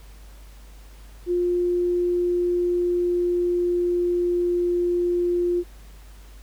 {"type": "tone with pitch glide", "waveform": "sine", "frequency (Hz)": [353.2, 351], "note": ["F4", "F4"], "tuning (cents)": [20, 9], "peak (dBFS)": -19, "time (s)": [1.26, 5.64], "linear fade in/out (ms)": 50, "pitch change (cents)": -11, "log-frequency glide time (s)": [1.54, 4.8], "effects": ["added 50 Hz sine -42 dBFS peak until 6.42 s", "pink hiss -53 dBFS RMS until 6.42 s"]}